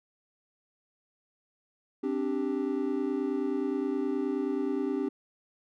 triangle chord, C suspended second, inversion none, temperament equal with one note detuned, 264.2 / 293.7 / 392 Hz, C4 / D4 / G4, +17 / 0 / 0 cents, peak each -30 / -30 / -30 dBFS, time 2.03-5.09 s, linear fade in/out 10 ms, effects none

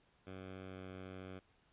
10% pulse tone with pitch glide, 94.3 to 93.7 Hz, F#2 to F#2, +33 to +22 cents, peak -39 dBFS, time 0.26-1.4 s, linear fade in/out 20 ms, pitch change -11 cents, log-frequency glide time 0.65-0.85 s, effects pink hiss -72 dBFS RMS until 1.72 s + resampled to 8000 Hz

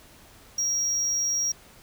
triangle tone, 5650 Hz, F8, 19 cents sharp, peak -22 dBFS, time 0.58-1.52 s, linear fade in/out 5 ms, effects pink hiss -52 dBFS RMS until 1.82 s

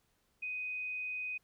sine tone, 2500 Hz, D#7, 8 cents sharp, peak -36 dBFS, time 0.42-1.38 s, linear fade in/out 10 ms, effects pink hiss -75 dBFS RMS until 1.43 s

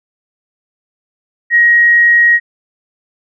sine tone, 1889 Hz, A#6, 22 cents sharp, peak -5 dBFS, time 1.5-2.4 s, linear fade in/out 50 ms, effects none

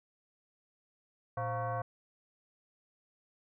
sine tone with frequency modulation, 293.7 Hz, D4, in tune, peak -32 dBFS, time 1.37-1.82 s, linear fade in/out 5 ms, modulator 409 Hz, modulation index 2.3, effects none

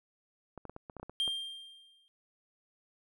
clicks, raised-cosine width 1 ms, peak -30 dBFS, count 10, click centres 0.577 / 0.653 / 0.696 / 0.764 / 0.898 / 0.967 / 0.998 / 1.03 / 1.096 / 1.278 s
triangle tone with exponential decay, 3188 Hz, G7, 28 cents sharp, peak -26 dBFS, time 1.2-2.08 s, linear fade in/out 0 ms, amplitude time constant 190 ms
effects none

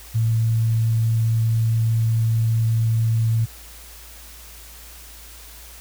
sine tone, 113.1 Hz, A2, 48 cents sharp, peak -16 dBFS, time 0.14-3.46 s, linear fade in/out 20 ms, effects added 57 Hz sine -43 dBFS peak until 5.8 s + white hiss -43 dBFS RMS until 5.8 s

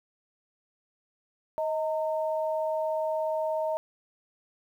sine tone pair together, 630 / 913.2 Hz, D#5 / A#5, +21 / -36 cents, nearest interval tritone, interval 643 cents, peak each -27 / -33 dBFS, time 1.58-3.77 s, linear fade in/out 0 ms, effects 10-bit

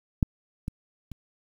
clicks, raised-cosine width 5 ms, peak -8 / -18 / -27 dBFS, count 3, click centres 0.228 / 0.681 / 1.117 s, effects 8-bit

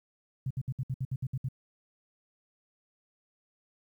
sine tone bursts, 130.4 Hz, C3, 5 cents flat, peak -29 dBFS, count 10, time 0.46-1.487 s, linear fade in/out 5 ms, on 46 ms, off 63 ms, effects 11-bit

